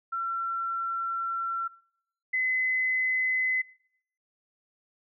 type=tone pair in turn; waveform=sine; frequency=1355 / 2030 Hz; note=E6 / B6; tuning=+47 / +47 cents; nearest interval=perfect fifth; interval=700 cents; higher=second; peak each=-28 / -24 dBFS; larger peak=second; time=0.12-1.68 / 2.33-3.62 s; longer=first; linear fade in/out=10 ms; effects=noise-tail reverb RT60 0.7 s tail -23 dB re dry